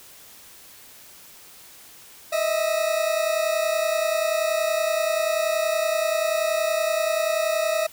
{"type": "tone pair together", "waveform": "40% pulse", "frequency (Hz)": [622.3, 652.8], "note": ["D#5", "E5"], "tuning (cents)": [0, -17], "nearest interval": "minor second", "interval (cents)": 83, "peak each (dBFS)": -23, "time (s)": [2.32, 7.87], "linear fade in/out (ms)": 10, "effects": ["white hiss -47 dBFS RMS until 7.92 s"]}